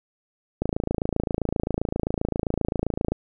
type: click train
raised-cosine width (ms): 2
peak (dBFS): -10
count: 70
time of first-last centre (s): 0.62-3.12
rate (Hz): 27.6
effects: none